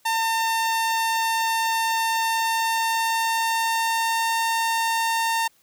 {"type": "tone with pitch glide", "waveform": "sawtooth", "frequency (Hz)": [904, 910.3], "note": ["A5", "A#5"], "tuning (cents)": [47, -41], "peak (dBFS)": -17, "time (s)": [0.05, 5.48], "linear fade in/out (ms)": 10, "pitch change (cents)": 12, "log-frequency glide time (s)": [2.18, 4.37], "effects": ["white hiss -61 dBFS RMS until 5.62 s"]}